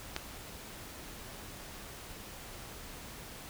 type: click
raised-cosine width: 0.2 ms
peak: -16 dBFS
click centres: 0.164 s
effects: pink hiss -47 dBFS RMS until 3.49 s